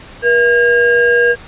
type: ring-modulated tone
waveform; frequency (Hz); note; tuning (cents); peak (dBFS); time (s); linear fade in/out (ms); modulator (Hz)
triangle; 571; D5; -49; -3; 0.22-1.36; 50; 1050
effects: pink hiss -36 dBFS RMS until 1.47 s + resampled to 8000 Hz

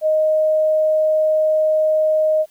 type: tone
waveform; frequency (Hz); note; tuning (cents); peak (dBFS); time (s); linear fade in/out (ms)
sine; 622.3; D#5; 0; -13; 0.01-2.46; 50
effects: white hiss -56 dBFS RMS until 2.5 s

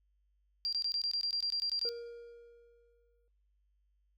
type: tone bursts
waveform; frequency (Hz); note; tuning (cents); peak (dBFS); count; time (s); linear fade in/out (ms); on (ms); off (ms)
sine; 4747; D8; +18; -31; 13; 0.65-1.89; 0; 76; 21
type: tone with exponential decay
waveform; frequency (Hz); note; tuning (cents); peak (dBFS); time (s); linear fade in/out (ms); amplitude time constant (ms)
triangle; 471.4; A#4; +19; -35; 1.85-3.28; 1; 310
effects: noise-tail reverb RT60 0.9 s tail -23 dB re dry + added 50 Hz sine -70 dBFS peak until 4.17 s

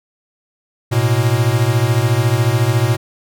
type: beating tone pair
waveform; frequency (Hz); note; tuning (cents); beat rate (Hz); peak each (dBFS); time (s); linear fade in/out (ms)
square; 110.6 / 124.6; A2 / B2; +9 / +16; 14; -16; 0.91-2.97; 20
effects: none

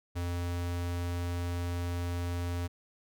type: tone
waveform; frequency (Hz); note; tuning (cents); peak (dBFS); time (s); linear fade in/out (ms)
square; 87.31; F2; 0; -32; 0.15-2.68; 20
effects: none

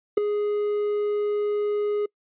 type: tone with ADSR envelope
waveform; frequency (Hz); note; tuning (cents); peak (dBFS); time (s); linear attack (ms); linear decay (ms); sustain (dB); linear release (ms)
triangle; 415.3; G#4; 0; -9; 0.17-2.06; 8; 4; -11; 6
effects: noise-tail reverb RT60 0.1 s tail -26 dB re dry + resampled to 8000 Hz

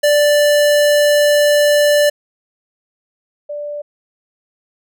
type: tone pair in turn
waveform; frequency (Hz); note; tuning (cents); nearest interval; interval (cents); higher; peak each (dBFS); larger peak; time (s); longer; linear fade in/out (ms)
square / sine; 587.3 / 587.3; D5 / D5; 0 / 0; unison; 0; neither; -10 / -22; first; 0.03-2.1 / 3.49-3.82; first; 10
effects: none

